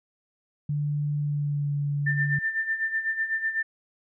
sine tone with pitch glide, 146.83 to 143.97 Hz, D3 to D3, 0 to -34 cents, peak -24 dBFS, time 0.69-2.39 s, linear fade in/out 5 ms, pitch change -34 cents, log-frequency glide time 1.19-1.73 s
sine tone with tremolo, 1787 Hz, A6, 26 cents sharp, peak -22 dBFS, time 2.06-3.63 s, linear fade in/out 10 ms, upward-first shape sine, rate 8 Hz, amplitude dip 70%
effects none

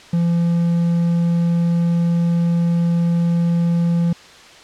triangle tone with quantisation, 170.3 Hz, F3, 43 cents flat, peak -12 dBFS, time 0.13-4.13 s, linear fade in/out 5 ms, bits 7, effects white hiss -42 dBFS RMS until 4.63 s + low-pass 5000 Hz 12 dB/octave

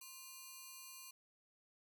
5% pulse ring-modulated tone, 1740 Hz, A6, 20 cents flat, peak -38 dBFS, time 0.01-1.11 s, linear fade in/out 5 ms, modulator 685 Hz, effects 13-bit

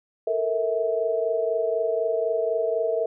sine tone cluster, 444.3 / 468.3 / 649 Hz, A4 / A#4 / E5, +17 / +8 / -27 cents, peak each -27 / -26 / -25 dBFS, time 0.27-3.06 s, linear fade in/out 5 ms, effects none

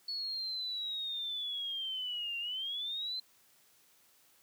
sine linear two-way sweep, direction down then up, 4412 to 2757 to 4111 Hz, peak -35 dBFS, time 0.08-3.2 s, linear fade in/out 5 ms, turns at 2.38 s, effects white hiss -66 dBFS RMS until 4.42 s + high-pass 80 Hz 12 dB/octave

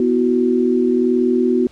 sine chord, B suspended fourth, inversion none, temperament just, 246.9 / 329.3 / 370.4 Hz, B3 / E4 / F#4, 0 / -2 / +2 cents, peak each -16 / -22 / -16 dBFS, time 0-1.67 s, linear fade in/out 2 ms, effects pink hiss -49 dBFS RMS until 1.71 s + low-pass 7000 Hz 12 dB/octave

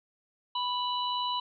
harmonic tone, 987.8 Hz, B5, in tune, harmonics 1 / 3 / 4, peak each -30 / -35 / -36 dBFS, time 0.55-1.4 s, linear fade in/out 5 ms, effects none

